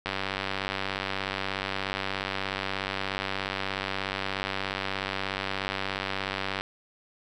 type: click train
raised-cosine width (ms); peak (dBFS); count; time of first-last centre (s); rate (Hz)
0.3; -13; 635; 0.06-6.61; 96.8
effects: none

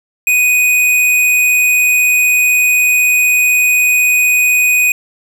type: tone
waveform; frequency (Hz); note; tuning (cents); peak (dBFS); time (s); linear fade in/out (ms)
square; 2489; D#7; 0; -9; 0.27-4.92; 2
effects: none

